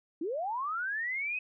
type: linear sweep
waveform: sine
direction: up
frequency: 293.7 to 2558 Hz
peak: -31 dBFS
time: 0.21-1.39 s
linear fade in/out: 5 ms
effects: none